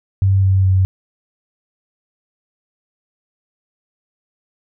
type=tone with pitch steps; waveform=sine; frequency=96.8 / 95.52 / 94.26 Hz; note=G2 / G2 / F#2; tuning=-21 / -44 / +33 cents; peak=-10 dBFS; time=0.22-0.85 s; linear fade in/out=0 ms; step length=210 ms; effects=none